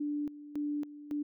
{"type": "tone with tremolo", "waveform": "sine", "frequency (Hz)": 293.7, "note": "D4", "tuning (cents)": 0, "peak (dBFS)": -31, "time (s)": [0, 1.23], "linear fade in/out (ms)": 10, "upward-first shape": "square", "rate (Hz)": 1.8, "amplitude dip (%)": 80, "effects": []}